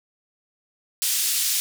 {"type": "band-pass noise", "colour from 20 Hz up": "white", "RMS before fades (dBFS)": -23, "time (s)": [1.02, 1.6], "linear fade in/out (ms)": 0, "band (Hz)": [3300, 13000], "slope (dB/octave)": 12, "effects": []}